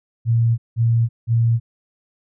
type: tone bursts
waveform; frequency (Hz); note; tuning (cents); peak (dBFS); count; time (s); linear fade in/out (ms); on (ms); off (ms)
sine; 115.9; A#2; -10; -13; 3; 0.25-1.6; 50; 330; 180
effects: none